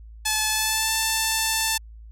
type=tone with pitch glide; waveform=5% pulse; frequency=864 to 886.2 Hz; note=A5 to A5; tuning=-32 to +12 cents; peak=-9 dBFS; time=0.25-1.78 s; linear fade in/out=10 ms; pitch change=+44 cents; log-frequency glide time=0.49-0.93 s; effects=added 55 Hz sine -40 dBFS peak until 2.11 s